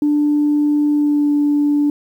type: tone with pitch glide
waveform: sine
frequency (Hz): 295 to 291.8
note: D4 to D4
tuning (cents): +8 to -11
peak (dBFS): -11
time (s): 0.02-1.9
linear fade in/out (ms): 2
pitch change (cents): -19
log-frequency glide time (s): 0.92-1.31
effects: tanh soft clip ceiling -8 dBFS + 8-bit